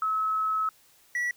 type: tone pair in turn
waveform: sine / triangle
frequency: 1291 / 1942.7 Hz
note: E6 / B6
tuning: -37 / -29 cents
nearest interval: perfect fifth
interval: 708 cents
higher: second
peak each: -24 dBFS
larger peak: neither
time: 0.02-0.69 / 1.15-1.31 s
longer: first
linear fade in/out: 2 ms
effects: white hiss -60 dBFS RMS until 1.36 s